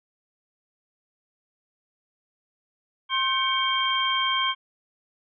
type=tone cluster; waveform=sine; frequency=1063 / 1547 / 2239 / 3180 Hz; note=C6 / G6 / C#7 / G7; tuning=+27 / -23 / +17 / +24 cents; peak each=-25 / -32 / -30 / -25 dBFS; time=3.09-4.55 s; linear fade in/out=50 ms; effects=none